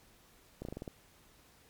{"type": "slowing click train", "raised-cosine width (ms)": 2, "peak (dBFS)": -27, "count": 7, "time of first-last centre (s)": [0.62, 0.878], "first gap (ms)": 31, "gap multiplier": 1.13, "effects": ["pink hiss -63 dBFS RMS until 1.69 s", "MP3 96 kbps"]}